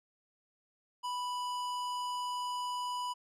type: tone with hard clipping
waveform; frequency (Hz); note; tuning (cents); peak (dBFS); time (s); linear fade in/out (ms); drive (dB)
sine; 987.8; B5; 0; -36; 1.03-3.14; 20; 15
effects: none